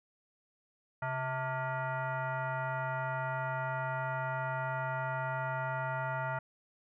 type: tone with frequency modulation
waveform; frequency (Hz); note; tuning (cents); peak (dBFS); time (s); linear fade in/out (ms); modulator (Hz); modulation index
sine; 382.5; G4; -42; -32; 1.02-6.39; 5; 516; 2.5
effects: none